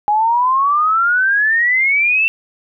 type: exponential sweep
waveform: sine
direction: up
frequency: 823 to 2700 Hz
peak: -11 dBFS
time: 0.08-2.28 s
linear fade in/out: 0 ms
effects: none